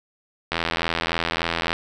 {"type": "click train", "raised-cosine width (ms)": 0.3, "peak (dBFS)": -6, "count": 102, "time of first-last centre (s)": [0.52, 1.73], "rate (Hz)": 83.5, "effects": []}